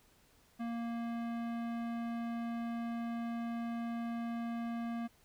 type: tone with tanh clipping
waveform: sine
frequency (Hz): 233.1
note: A#3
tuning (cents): 0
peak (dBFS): -38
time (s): 0.59-5.08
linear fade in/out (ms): 20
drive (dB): 18
effects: pink hiss -67 dBFS RMS until 5.24 s